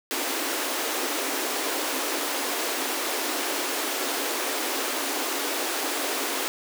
pink high-pass noise, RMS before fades -28 dBFS, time 0.11-6.48 s, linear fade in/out 0 ms, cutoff 260 Hz, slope 96 dB/octave, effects none

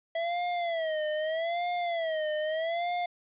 square tone with vibrato, 657 Hz, E5, 6 cents flat, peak -29 dBFS, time 0.15-3.06 s, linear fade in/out 5 ms, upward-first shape sine, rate 0.8 Hz, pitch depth 130 cents each way, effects resampled to 8000 Hz + 10-bit

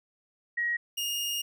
sine / sawtooth tone pair in turn, 1897 / 2842 Hz, A#6 / F7, +30 / +30 cents, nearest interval perfect fifth, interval 700 cents, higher second, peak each -26 dBFS, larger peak neither, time 0.57-0.77 / 0.97-1.42 s, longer second, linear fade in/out 10 ms, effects none

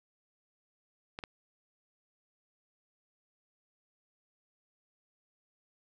clicks, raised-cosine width 0.3 ms, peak -23 dBFS, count 2, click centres 1.189 / 1.238 s, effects none

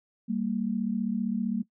sine tone pair together, 195.82 / 231.2 Hz, G3 / A#3, -2 / -14 cents, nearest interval minor third, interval 288 cents, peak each -30 / -28 dBFS, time 0.28-1.63 s, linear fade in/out 20 ms, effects noise-tail reverb RT60 0.1 s tail -19 dB re dry

